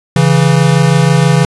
square tone pair together, 138.58 / 164.8 Hz, C#3 / E3, 0 / 0 cents, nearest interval minor third, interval 300 cents, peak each -10 dBFS, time 0.16-1.45 s, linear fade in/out 2 ms, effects resampled to 24000 Hz

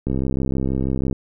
click train, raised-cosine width 3 ms, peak -10 dBFS, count 71, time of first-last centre 0.07-1.127 s, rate 66.2 Hz, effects none

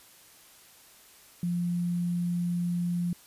sine tone with sample-and-hold, 174.61 Hz, F3, in tune, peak -26 dBFS, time 1.43-3.13 s, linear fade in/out 2 ms, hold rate 11025 Hz, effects white hiss -55 dBFS RMS until 3.26 s + resampled to 32000 Hz

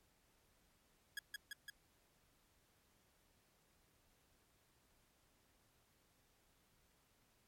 sawtooth tone with echo, 1661.2 Hz, G#6, in tune, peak -38 dBFS, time 1.17-1.19 s, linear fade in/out 2 ms, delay 170 ms, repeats 3, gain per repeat -2 dB, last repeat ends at 1.7 s, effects pink hiss -75 dBFS RMS until 7.47 s + MP3 64 kbps

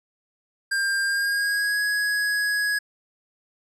square tone with pitch glide, 1597 to 1668.7 Hz, G6 to G#6, +32 to +8 cents, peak -22 dBFS, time 0.71-2.79 s, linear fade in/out 10 ms, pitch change +76 cents, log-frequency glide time 1.03-1.81 s, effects low-pass 12000 Hz 12 dB/octave

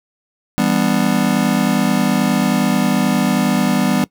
square chord, E minor seventh, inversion none, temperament just, 164.81 / 197.78 / 247.2 / 296.7 Hz, E3 / G3 / B3 / D4, 0 / +16 / +2 / +18 cents, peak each -23 / -18 / -18 / -23 dBFS, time 0.58-4.04 s, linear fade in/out 0 ms, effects noise-tail reverb RT60 0.1 s tail -21 dB re dry

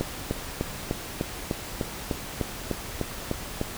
click train, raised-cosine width 2 ms, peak -12 dBFS, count 13, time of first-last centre 0.01-3.614 s, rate 3.33 Hz, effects pink hiss -37 dBFS RMS until 3.77 s

